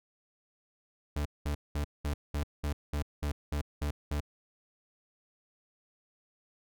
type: tone bursts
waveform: 40% pulse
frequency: 73.1 Hz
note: D2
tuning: 7 cents flat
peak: -29 dBFS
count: 11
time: 1.16-4.205 s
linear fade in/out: 5 ms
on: 95 ms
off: 200 ms
effects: none